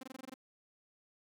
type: tone bursts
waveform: sawtooth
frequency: 261.9 Hz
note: C4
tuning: 2 cents sharp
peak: -40 dBFS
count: 8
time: 0.01-0.341 s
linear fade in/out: 5 ms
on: 23 ms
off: 21 ms
effects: none